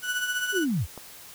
35% pulse tone with tremolo, 1480 Hz, F#6, in tune, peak -22 dBFS, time 0.02-0.66 s, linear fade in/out 50 ms, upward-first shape triangle, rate 15 Hz, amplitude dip 60%
sine linear sweep, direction down, 420.8 to 59 Hz, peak -23 dBFS, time 0.52-0.87 s, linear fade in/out 50 ms
click, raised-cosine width 1 ms, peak -25 dBFS, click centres 0.977 s
effects white hiss -46 dBFS RMS until 1.34 s

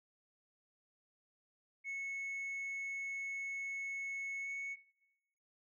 sine tone with pitch glide, 2199 to 2213 Hz, C#7 to C#7, -14 to -3 cents, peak -36 dBFS, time 1.84-4.77 s, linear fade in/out 50 ms, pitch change +11 cents, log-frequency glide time 4.42-4.49 s, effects noise-tail reverb RT60 1.0 s tail -20 dB re dry + tanh soft clip ceiling -38 dBFS

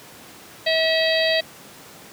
harmonic tone with a mistuned harmonic, 645 Hz, E5, 38 cents flat, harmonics 1 / 3 / 4 / 5 / 6 / 7, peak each -20 / -24 / -28 / -28 / -25 / -27 dBFS, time 0.66-1.41 s, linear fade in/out 10 ms, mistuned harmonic 7, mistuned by +35 cents, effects pink hiss -43 dBFS RMS until 2.12 s + high-pass 150 Hz 12 dB/octave

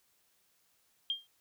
sine tone with exponential decay, 3203 Hz, G7, 37 cents sharp, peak -27 dBFS, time 1.1-1.27 s, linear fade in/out 1 ms, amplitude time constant 35 ms, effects white hiss -72 dBFS RMS until 1.4 s

